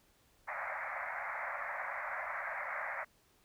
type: band-pass noise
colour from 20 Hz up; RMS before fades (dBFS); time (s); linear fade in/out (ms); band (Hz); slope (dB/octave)
white; -40; 0.47-3.05; 20; 560 to 2200; 96
effects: pink hiss -69 dBFS RMS until 3.44 s